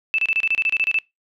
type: tone bursts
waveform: sine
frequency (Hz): 2637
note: E7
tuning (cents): 0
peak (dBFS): -16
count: 12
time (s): 0.14-0.987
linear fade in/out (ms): 0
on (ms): 44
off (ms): 29
effects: noise-tail reverb RT60 0.2 s tail -24 dB re dry

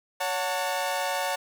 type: tone cluster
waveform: sawtooth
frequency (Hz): 562 / 732 / 897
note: C#5 / F#5 / A5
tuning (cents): +24 / -19 / +33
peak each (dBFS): -27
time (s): 0.2-1.36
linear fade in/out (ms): 10
effects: none

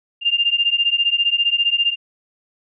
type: beating tone pair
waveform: sine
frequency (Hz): 2793 / 2808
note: F7 / F7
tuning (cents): -1 / +9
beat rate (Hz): 15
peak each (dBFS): -18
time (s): 0.21-1.96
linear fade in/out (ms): 50
effects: none

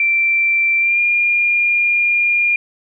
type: tone with pitch glide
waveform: sine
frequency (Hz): 2349 to 2411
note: D7 to D7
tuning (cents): 0 to +45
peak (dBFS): -12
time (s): 0-2.56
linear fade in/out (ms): 2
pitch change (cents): +45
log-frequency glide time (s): 0.79-0.99
effects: none

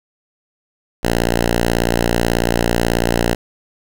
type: tone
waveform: 5% pulse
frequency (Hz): 58.27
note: A#1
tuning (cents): 0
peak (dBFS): -3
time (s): 1.03-3.35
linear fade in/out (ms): 10
effects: none

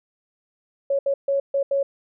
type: tone bursts at uneven times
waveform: sine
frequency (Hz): 554.4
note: C#5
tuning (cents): 0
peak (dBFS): -18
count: 5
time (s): 0.9-0.99 / 1.06-1.14 / 1.28-1.4 / 1.54-1.63 / 1.71-1.83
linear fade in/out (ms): 5
effects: none

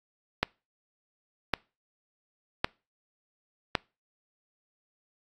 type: click train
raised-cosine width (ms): 0.3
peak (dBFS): -7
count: 4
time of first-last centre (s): 0.43-3.752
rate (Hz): 0.903
effects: noise-tail reverb RT60 0.3 s tail -26 dB re dry + AAC 32 kbps

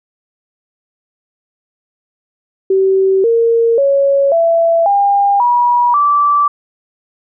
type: tone with pitch steps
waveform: sine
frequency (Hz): 383.6 / 461.5 / 555.2 / 667.9 / 803.5 / 966.6 / 1162.9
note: G4 / A#4 / C#5 / E5 / G5 / B5 / D6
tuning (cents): -37 / -17 / +3 / +23 / +43 / -38 / -17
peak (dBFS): -8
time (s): 2.7-6.48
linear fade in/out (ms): 5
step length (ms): 540
effects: none

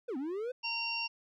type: linear two-way sweep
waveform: triangle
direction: down then up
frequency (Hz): 523.3 to 246.9 to 516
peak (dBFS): -32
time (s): 0.08-0.52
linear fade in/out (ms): 10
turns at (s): 0.17
type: harmonic tone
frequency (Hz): 920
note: A#5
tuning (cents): -23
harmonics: 1 / 3 / 5 / 6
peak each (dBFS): -41 / -35 / -45 / -38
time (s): 0.63-1.08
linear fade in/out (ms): 20
effects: none

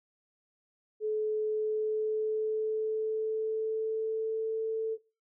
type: tone with pitch glide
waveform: sine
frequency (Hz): 430 to 443.6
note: A4 to A4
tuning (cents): -40 to +14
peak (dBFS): -28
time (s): 1-4.98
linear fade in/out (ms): 50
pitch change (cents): +54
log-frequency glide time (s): 1.46-4.61
effects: noise-tail reverb RT60 0.3 s tail -18 dB re dry

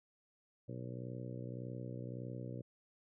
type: harmonic tone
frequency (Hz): 61.74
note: B1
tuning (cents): 0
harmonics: 2 / 3 / 4 / 5 / 6 / 7 / 8 / 9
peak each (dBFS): -44 / -50 / -52 / -52 / -55 / -56 / -53 / -55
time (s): 0.68-2.62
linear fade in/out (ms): 10
effects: none

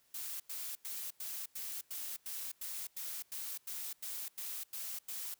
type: noise bursts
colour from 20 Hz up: blue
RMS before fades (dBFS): -42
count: 15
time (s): 0.14-5.342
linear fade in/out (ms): 5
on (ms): 260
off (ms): 93
effects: white hiss -71 dBFS RMS until 5.39 s

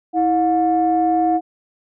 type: tone pair together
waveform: sine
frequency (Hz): 324.3 / 720.5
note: E4 / F#5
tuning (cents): -28 / -46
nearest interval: octave + major second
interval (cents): 1382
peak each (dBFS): -17 / -15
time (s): 0.13-1.41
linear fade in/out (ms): 50
effects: tanh soft clip ceiling -7 dBFS

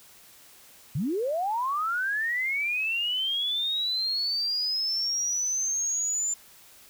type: linear sweep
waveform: sine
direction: up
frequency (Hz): 116.54 to 7180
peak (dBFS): -25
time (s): 0.95-6.34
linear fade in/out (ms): 5
effects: white hiss -53 dBFS RMS until 6.89 s

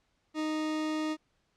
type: tone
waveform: 40% pulse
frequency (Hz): 310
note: D#4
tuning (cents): -6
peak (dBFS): -29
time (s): 0.34-1.17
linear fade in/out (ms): 50
effects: pink hiss -74 dBFS RMS until 1.56 s + low-pass 6000 Hz 12 dB/octave

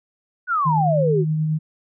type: exponential sweep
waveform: sine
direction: down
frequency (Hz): 1514 to 345.9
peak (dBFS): -17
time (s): 0.47-1.25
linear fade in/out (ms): 50
type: tone with tremolo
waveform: sine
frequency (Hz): 155.56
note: D#3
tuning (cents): 0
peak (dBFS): -17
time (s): 0.65-1.59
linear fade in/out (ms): 20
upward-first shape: triangle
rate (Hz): 9.4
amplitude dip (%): 25
effects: none

